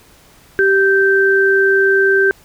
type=tone pair together; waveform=sine; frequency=390 / 1560 Hz; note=G4 / G6; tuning=-9 / -9 cents; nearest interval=2 octaves; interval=2400 cents; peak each=-12 dBFS; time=0.59-2.31 s; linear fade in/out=0 ms; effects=pink hiss -47 dBFS RMS until 2.44 s